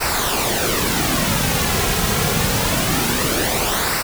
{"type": "noise with flanger", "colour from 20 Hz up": "pink", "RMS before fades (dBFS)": -19, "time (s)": [0, 4.03], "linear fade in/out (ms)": 20, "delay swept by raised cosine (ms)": [0.3, 3.4], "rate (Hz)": 0.25, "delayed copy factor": -0.55, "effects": []}